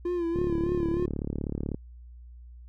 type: tone with vibrato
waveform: triangle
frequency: 344.5 Hz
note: F4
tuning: 24 cents flat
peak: -24 dBFS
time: 0.05-1.06 s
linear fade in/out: 5 ms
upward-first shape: sine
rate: 3.3 Hz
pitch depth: 58 cents each way
type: click train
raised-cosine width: 3 ms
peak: -18 dBFS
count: 51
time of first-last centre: 0.36-1.745 s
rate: 36.1 Hz
effects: added 60 Hz sine -44 dBFS peak until 2.68 s